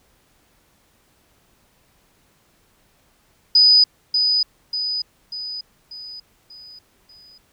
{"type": "tone with echo", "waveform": "sine", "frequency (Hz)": 4978, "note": "D#8", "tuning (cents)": 0, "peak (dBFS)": -9, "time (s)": [3.55, 3.84], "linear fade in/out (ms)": 5, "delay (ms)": 590, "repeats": 6, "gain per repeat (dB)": -6, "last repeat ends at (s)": 7.38, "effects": ["pink hiss -60 dBFS RMS until 7.52 s"]}